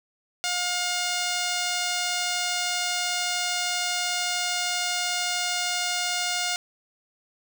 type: tone with notch filter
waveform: 5% pulse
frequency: 713 Hz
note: F5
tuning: 36 cents sharp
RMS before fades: -27 dBFS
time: 0.44-6.56 s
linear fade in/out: 0 ms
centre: 11000 Hz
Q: 1.3
effects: none